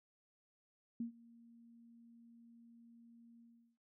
sine tone with ADSR envelope, 233.1 Hz, A#3, in tune, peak -36 dBFS, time 1-3.78 s, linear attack 4 ms, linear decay 110 ms, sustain -23 dB, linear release 380 ms, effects none

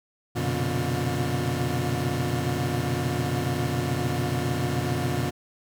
30% pulse tone cluster, 90.1 / 121.8 / 128.8 / 143.9 / 355.8 Hz, F#2 / B2 / C3 / D3 / F4, -45 / -24 / -27 / -35 / +32 cents, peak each -30 / -27 / -30 / -27 / -29 dBFS, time 0.35-5.31 s, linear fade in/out 20 ms, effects none

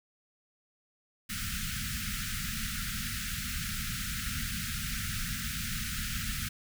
pink band-stop noise, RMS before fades -35 dBFS, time 1.29-6.49 s, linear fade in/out 10 ms, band 240 to 1300 Hz, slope 96 dB/octave, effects none

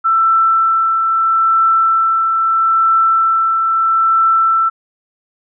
sine tone with tremolo, 1333 Hz, E6, 19 cents sharp, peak -8 dBFS, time 0.04-4.7 s, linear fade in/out 20 ms, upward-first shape triangle, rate 0.77 Hz, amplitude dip 35%, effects none

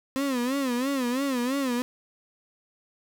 35% pulse tone with vibrato, 259.7 Hz, C4, 13 cents flat, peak -23 dBFS, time 0.16-1.82 s, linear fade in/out 0 ms, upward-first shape sine, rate 3 Hz, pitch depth 140 cents each way, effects none

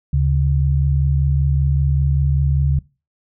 sine tone pair together, 73.6 / 138.76 Hz, D2 / C#3, +4 / +2 cents, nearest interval major seventh, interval 1098 cents, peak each -16 dBFS, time 0.13-2.79 s, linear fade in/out 5 ms, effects noise-tail reverb RT60 0.3 s tail -22 dB re dry

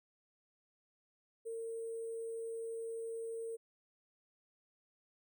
sine tone with sample-and-hold, 455.8 Hz, A#4, 39 cents flat, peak -39 dBFS, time 1.45-3.57 s, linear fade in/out 20 ms, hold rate 8820 Hz, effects none

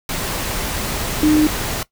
sine tone in noise, 305.2 Hz, D#4, 33 cents flat, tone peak -10 dBFS, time 1.23-1.47 s, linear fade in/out 2 ms, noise pink, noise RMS -23 dBFS, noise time 0.09-1.83 s, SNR +10 dB, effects noise-tail reverb RT60 0.1 s tail -18 dB re dry

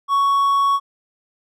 triangle tone, 1114 Hz, C#6, 8 cents sharp, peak -12 dBFS, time 0.08-0.8 s, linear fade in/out 50 ms, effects none

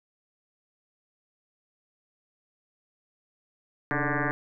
sine tone with frequency modulation, 740 Hz, F#5, in tune, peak -24 dBFS, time 3.91-4.31 s, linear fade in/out 0 ms, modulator 146 Hz, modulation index 7.8, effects none

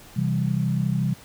sine chord, C major, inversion none, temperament equal, 130.81 / 164.81 / 196 Hz, C3 / E3 / G3, 0 / 0 / 0 cents, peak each -24 / -25 / -26 dBFS, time 0.16-1.14 s, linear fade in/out 10 ms, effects pink hiss -47 dBFS RMS until 1.24 s

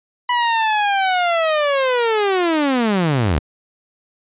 sawtooth linear sweep, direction down, 987 to 65.41 Hz, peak -11 dBFS, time 0.29-3.39 s, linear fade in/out 5 ms, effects resampled to 8000 Hz

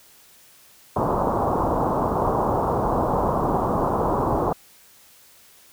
white low-pass noise, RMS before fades -22 dBFS, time 0.96-4.53 s, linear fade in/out 5 ms, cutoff 1100 Hz, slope 48 dB/octave, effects white hiss -52 dBFS RMS until 5.72 s

